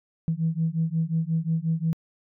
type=beating tone pair; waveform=sine; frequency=160 / 165.6 Hz; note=D#3 / E3; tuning=+49 / +8 cents; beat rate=5.6 Hz; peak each=-25 / -25 dBFS; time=0.28-1.93 s; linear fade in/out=0 ms; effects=tanh soft clip ceiling -15 dBFS